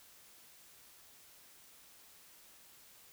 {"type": "silence", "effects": ["white hiss -60 dBFS RMS until 3.12 s"]}